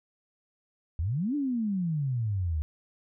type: exponential two-way sweep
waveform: sine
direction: up then down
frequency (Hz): 73.42 to 300 to 73.42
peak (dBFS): -26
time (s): 0.99-2.62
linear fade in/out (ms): 0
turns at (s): 1.35
effects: none